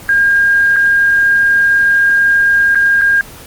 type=tone with dropouts; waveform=sine; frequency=1614 Hz; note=G#6; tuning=50 cents flat; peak=-7 dBFS; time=0.09-3.21 s; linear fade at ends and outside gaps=1 ms; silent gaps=0.761-0.765 / 2.748-2.755 / 3.013-3.017 s; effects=pink hiss -33 dBFS RMS until 3.46 s + Opus 24 kbps